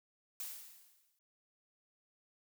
blue noise with exponential decay, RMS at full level -41 dBFS, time 0.4-1.19 s, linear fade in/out 1 ms, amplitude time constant 170 ms, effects noise-tail reverb RT60 0.1 s tail -22 dB re dry

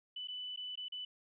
sine tone with dropouts, 2990 Hz, F#7, 17 cents sharp, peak -40 dBFS, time 0.16-1.05 s, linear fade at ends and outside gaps 5 ms, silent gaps 0.274-0.283 / 0.562-0.573 / 0.756-0.774 / 0.884-0.921 s, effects none

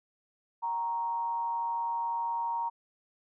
sine tone with frequency modulation, 933 Hz, A#5, 1 cent sharp, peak -29 dBFS, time 0.62-2.7 s, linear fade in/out 20 ms, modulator 168 Hz, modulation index 0.35, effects none

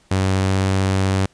sawtooth tone with pitch glide, 95.1 to 95.82 Hz, F#2 to G2, +48 to -39 cents, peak -12 dBFS, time 0.11-1.26 s, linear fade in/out 5 ms, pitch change +13 cents, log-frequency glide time 0.25-0.62 s, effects pink hiss -56 dBFS RMS until 1.33 s + resampled to 22050 Hz

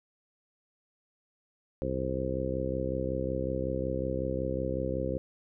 harmonic tone, 65.41 Hz, C2, in tune, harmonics 1 / 2 / 3 / 4 / 5 / 6 / 7 / 8, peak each -37 / -37 / -39 / -39 / -38 / -39 / -39 / -34 dBFS, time 1.82-5.18 s, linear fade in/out 0 ms, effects none

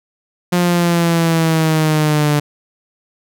sawtooth linear sweep, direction down, 177.8 to 146.83 Hz, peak -8 dBFS, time 0.52-2.4 s, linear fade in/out 10 ms, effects none

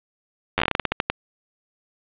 slowing click train, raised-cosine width 0.3 ms, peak -3 dBFS, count 14, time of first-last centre 0.58-1.1 s, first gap 10 ms, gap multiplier 1.21, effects resampled to 8000 Hz + 7-bit

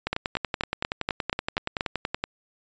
two click trains, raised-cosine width 0.3 ms, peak -9 / -10 dBFS, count 8 / 24, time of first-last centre 0.13-1.809 / 0.07-2.24 s, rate 4.17 / 10.6 Hz, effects resampled to 16000 Hz

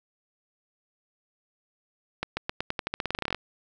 accelerating click train, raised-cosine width 0.3 ms, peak -12 dBFS, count 19, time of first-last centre 2.23-3.347 s, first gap 140 ms, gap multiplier 0.89, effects none

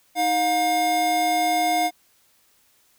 square tone pair together, 314.5 / 714 Hz, D#4 / F5, +19 / +38 cents, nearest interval octave + major second, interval 1419 cents, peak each -29 / -20 dBFS, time 0.15-1.91 s, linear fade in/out 50 ms, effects white hiss -61 dBFS RMS until 2.98 s

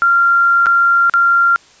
sine tone with dropouts, 1384 Hz, F6, 16 cents flat, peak -8 dBFS, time 0.02-1.56 s, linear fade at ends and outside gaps 0 ms, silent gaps 0.659-0.667 / 1.097-1.138 s, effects white hiss -46 dBFS RMS until 1.8 s + resampled to 16000 Hz

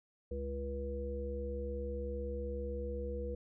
harmonic tone with a mistuned harmonic, 69.3 Hz, C#2, in tune, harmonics 1 / 3 / 5 / 7, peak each -39 / -47 / -49 / -40 dBFS, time 0.31-3.35 s, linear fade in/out 5 ms, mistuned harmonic 5, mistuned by -20 cents, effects none

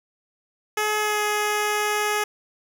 10% pulse tone with pitch glide, 424.7 to 419.6 Hz, G#4 to G#4, +39 to +18 cents, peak -13 dBFS, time 0.77-2.24 s, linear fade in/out 5 ms, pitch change -21 cents, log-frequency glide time 0.99-1.21 s, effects none

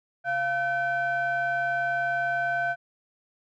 triangle ring-modulated tone, 415.4 Hz, G#4, in tune, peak -19 dBFS, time 0.24-2.76 s, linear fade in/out 50 ms, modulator 1110 Hz, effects none

